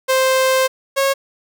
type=tone pair in turn; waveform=sawtooth; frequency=523.3 / 546.5 Hz; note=C5 / C#5; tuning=0 / -25 cents; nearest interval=minor second; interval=75 cents; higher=second; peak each=-9 / -10 dBFS; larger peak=first; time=0.08-0.68 / 0.96-1.14 s; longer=first; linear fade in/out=20 ms; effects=none